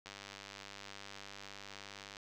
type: click train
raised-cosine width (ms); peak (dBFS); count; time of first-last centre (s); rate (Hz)
0.2; -30; 211; 0.06-2.168; 99.6
effects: 11-bit